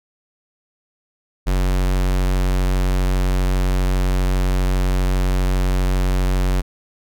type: tone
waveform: square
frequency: 46.25 Hz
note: F#1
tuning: in tune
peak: -16 dBFS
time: 1.46-6.62 s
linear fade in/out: 20 ms
effects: none